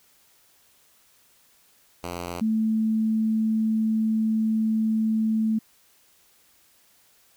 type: tone pair in turn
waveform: 5% pulse / sine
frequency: 87.31 / 220 Hz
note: F2 / A3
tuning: 0 / 0 cents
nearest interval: octave + major third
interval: 1600 cents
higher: second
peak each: -20 dBFS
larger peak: neither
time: 2.03-2.41 / 2.41-5.59 s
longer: second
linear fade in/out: 10 ms
effects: white hiss -60 dBFS RMS until 7.36 s